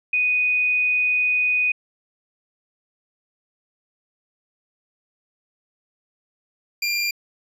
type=tone pair in turn; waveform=sine / 25% pulse; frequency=2486 / 2389 Hz; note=D#7 / D7; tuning=-2 / +29 cents; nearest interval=minor second; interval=69 cents; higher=first; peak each=-17 / -17 dBFS; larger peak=neither; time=0.13-1.72 / 6.82-7.11 s; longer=first; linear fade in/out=5 ms; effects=resampled to 32000 Hz